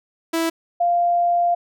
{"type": "tone pair in turn", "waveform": ["sawtooth", "sine"], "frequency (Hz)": [329.1, 696.1], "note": ["E4", "F5"], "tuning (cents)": [-3, -6], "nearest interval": "octave + minor second", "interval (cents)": 1297, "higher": "second", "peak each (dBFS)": -15, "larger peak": "neither", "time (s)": [[0.33, 0.5], [0.8, 1.55]], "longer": "second", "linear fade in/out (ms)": 10, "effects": []}